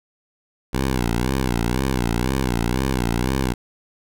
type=tone with vibrato; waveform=10% pulse; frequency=62 Hz; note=B1; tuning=7 cents sharp; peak=-11 dBFS; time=0.73-3.54 s; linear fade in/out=10 ms; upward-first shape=sine; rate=2 Hz; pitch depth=140 cents each way; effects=none